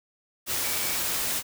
sine tone in noise, 2288 Hz, D7, 46 cents flat, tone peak -39 dBFS, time 0.6-0.99 s, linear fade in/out 50 ms, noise white, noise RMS -28 dBFS, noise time 0.46-1.43 s, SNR -14 dB, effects none

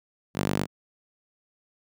sawtooth tone with high-pass filter, 49.14 Hz, G1, 5 cents sharp, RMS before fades -27 dBFS, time 0.34-0.67 s, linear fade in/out 50 ms, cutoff 170 Hz, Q 1.2, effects none

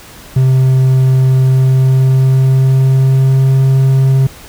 triangle tone with pitch glide, 130.81 to 133.56 Hz, C3 to C3, 0 to +36 cents, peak -4 dBFS, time 0.36-4.27 s, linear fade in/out 5 ms, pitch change +36 cents, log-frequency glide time 1.42-3.6 s, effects pink hiss -35 dBFS RMS until 4.48 s

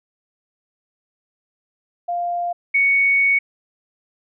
sine tone pair in turn, 698.5 / 2226 Hz, F5 / C#7, 0 / +7 cents, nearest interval octave + minor sixth, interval 2007 cents, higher second, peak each -20 / -13 dBFS, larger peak second, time 2.08-2.53 / 2.74-3.39 s, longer second, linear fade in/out 10 ms, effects none

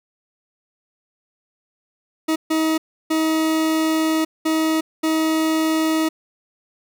40% pulse tone bursts at uneven times, 317.7 Hz, D#4, 36 cents sharp, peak -16 dBFS, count 5, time 2.28-2.36 / 2.5-2.78 / 3.1-4.25 / 4.45-4.81 / 5.03-6.09 s, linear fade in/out 10 ms, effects none

